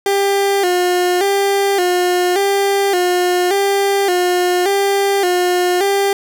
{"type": "tone with vibrato", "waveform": "30% pulse", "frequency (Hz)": 377.3, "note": "F#4", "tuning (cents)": 34, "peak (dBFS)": -10, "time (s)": [0.06, 6.13], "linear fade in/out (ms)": 2, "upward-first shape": "square", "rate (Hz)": 0.87, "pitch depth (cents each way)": 90, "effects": []}